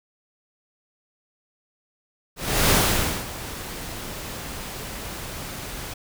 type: noise with ADSR envelope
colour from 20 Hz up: pink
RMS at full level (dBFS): -17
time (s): 2.36-5.94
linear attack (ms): 340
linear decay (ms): 540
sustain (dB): -17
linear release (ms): 8
effects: none